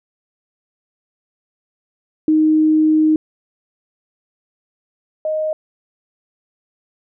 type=tone pair in turn; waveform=sine; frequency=311.1 / 622.2 Hz; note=D#4 / D#5; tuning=0 / 0 cents; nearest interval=octave; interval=1200 cents; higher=second; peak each=-10 / -17 dBFS; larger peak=first; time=2.28-3.16 / 5.25-5.53 s; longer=first; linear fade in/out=2 ms; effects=none